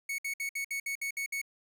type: tone bursts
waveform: 45% pulse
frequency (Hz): 2217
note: C#7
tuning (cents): 0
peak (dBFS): -32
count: 9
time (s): 0.09-1.416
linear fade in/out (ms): 5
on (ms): 94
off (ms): 60
effects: none